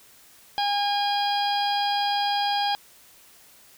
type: harmonic tone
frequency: 814 Hz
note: G#5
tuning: 35 cents flat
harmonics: 1 / 2 / 3 / 4 / 5 / 6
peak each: -23 / -34 / -38 / -30 / -36 / -32 dBFS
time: 0.58-2.75 s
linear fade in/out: 0 ms
effects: white hiss -53 dBFS RMS until 3.77 s